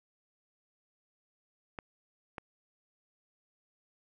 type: clicks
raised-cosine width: 0.5 ms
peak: -24 dBFS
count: 2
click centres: 1.788 / 2.382 s
effects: none